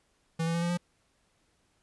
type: tone with pitch steps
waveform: square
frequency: 163.7 / 166.56 / 169.47 / 172.44 / 175.45 Hz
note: E3 / E3 / E3 / F3 / F3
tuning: -12 / +18 / +48 / -22 / +8 cents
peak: -28 dBFS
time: 0.39-0.775 s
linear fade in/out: 10 ms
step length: 77 ms
effects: pink hiss -71 dBFS RMS until 1.82 s + resampled to 24000 Hz